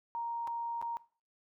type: tone with dropouts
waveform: sine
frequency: 934 Hz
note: A#5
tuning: 3 cents sharp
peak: -34 dBFS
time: 0.15-0.97 s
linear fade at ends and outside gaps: 0 ms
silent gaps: 0.473-0.477 / 0.815-0.825 s
effects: noise-tail reverb RT60 0.4 s tail -19 dB re dry